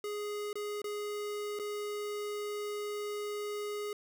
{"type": "tone with dropouts", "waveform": "square", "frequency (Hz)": 415.3, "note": "G#4", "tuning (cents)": 0, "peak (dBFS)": -36, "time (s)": [0.04, 3.93], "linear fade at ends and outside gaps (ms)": 2, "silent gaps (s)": [[0.53, 0.555], [0.818, 0.842], [1.59, 1.596]], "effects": []}